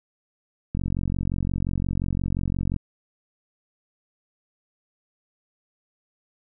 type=click train; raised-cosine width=5 ms; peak=-14 dBFS; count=93; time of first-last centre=0.75-2.763 s; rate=45.7 Hz; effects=none